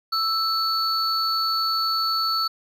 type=tone pair together; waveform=triangle; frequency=1320 / 4444 Hz; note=E6 / C#8; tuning=+2 / +4 cents; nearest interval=octave + major sixth; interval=2102 cents; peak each=-22 dBFS; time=0.12-2.48 s; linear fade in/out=10 ms; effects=none